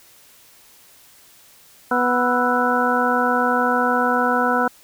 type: harmonic tone with a mistuned harmonic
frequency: 246.9 Hz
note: B3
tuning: in tune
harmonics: 1 / 2 / 3 / 4 / 5 / 6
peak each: -23 / -23 / -23 / -23 / -23 / -23 dBFS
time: 1.91-4.68 s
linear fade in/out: 5 ms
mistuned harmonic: 5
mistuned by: +120 cents
effects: white hiss -50 dBFS RMS until 4.83 s